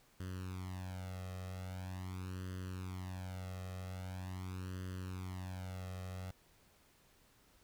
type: tone with flanger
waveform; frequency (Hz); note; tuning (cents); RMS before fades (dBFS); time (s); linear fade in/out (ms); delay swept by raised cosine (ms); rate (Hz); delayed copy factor
sawtooth; 92.5; F#2; 0; -44; 0.2-6.31; 0; 0.64 to 1.58; 0.43; +0.95
effects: pink hiss -68 dBFS RMS until 7.63 s